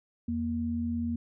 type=tone pair together; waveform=sine; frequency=84.1 / 235.3 Hz; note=E2 / A#3; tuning=+35 / +16 cents; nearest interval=octave + tritone; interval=1781 cents; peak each=-35 / -29 dBFS; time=0.28-1.16 s; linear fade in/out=5 ms; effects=none